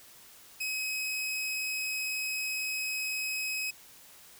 sawtooth tone, 2543 Hz, D#7, 37 cents sharp, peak -28 dBFS, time 0.6-3.71 s, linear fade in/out 10 ms, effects white hiss -54 dBFS RMS until 4.39 s

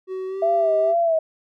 triangle tone with pitch glide, 376.1 to 393.9 Hz, F#4 to G4, +28 to +8 cents, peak -24 dBFS, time 0.07-0.95 s, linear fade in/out 50 ms, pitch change +80 cents, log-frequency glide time 0.27-0.44 s
sine tone with vibrato, 657 Hz, E5, 6 cents flat, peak -16 dBFS, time 0.42-1.19 s, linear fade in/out 5 ms, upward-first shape sine, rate 2.2 Hz, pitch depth 66 cents each way
effects none

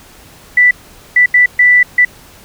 sine tone bursts at uneven times, 1975.5 Hz, B6, in tune, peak -4 dBFS, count 5, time 0.57-0.71 / 1.16-1.26 / 1.34-1.46 / 1.59-1.83 / 1.98-2.05 s, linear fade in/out 5 ms, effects pink hiss -40 dBFS RMS until 2.44 s

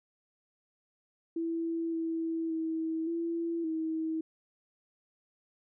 sine tone with pitch steps, 331 / 327.4 / 322.5 / 335.3 / 320 Hz, E4 / E4 / E4 / E4 / D#4, +7 / -12 / -38 / +30 / +49 cents, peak -30 dBFS, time 1.36-4.21 s, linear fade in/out 5 ms, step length 570 ms, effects none

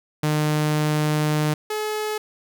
sawtooth tone pair in turn, 151.8 / 427 Hz, D#3 / G#4, -42 / +48 cents, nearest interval octave + tritone, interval 1790 cents, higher second, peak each -15 / -20 dBFS, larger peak first, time 0.23-1.54 / 1.7-2.18 s, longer first, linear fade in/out 5 ms, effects none

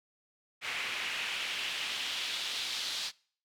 pink noise with band-pass filter sweep, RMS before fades -36 dBFS, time 0.61-3.12 s, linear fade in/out 50 ms, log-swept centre 2300 to 4100 Hz, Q 2.2, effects noise-tail reverb RT60 0.5 s tail -24 dB re dry

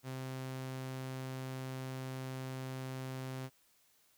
sawtooth tone, 130.81 Hz, C3, in tune, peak -36 dBFS, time 0.03-3.5 s, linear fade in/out 50 ms, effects white hiss -70 dBFS RMS until 4.17 s

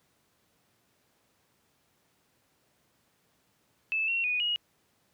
sine tone with pitch steps, 2624 / 2729 / 2472 / 2888 Hz, E7 / F7 / D#7 / F#7, -9 / -41 / -12 / -43 cents, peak -26 dBFS, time 3.92-4.56 s, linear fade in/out 0 ms, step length 160 ms, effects pink hiss -70 dBFS RMS until 5.13 s + high-pass 100 Hz 12 dB/octave

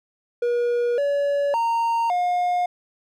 triangle tone with pitch steps, 479.8 / 569 / 924 / 714 Hz, A#4 / C#5 / A#5 / F5, +50 / +45 / -16 / +38 cents, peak -17 dBFS, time 0.42-2.66 s, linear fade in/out 5 ms, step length 560 ms, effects none

